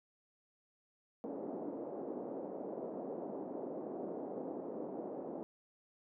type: band-pass noise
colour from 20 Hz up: pink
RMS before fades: -43 dBFS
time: 1.24-5.43 s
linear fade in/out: 0 ms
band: 250 to 660 Hz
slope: 24 dB/octave
effects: none